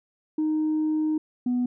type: tone pair in turn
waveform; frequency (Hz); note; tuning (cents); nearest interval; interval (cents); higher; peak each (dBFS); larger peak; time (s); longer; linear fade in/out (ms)
sine; 309.8 / 246.8; D#4 / B3; -7 / -1; major third; 394; first; -20; neither; 0.38-1.18 / 1.46-1.66; first; 5
effects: tanh soft clip ceiling -19 dBFS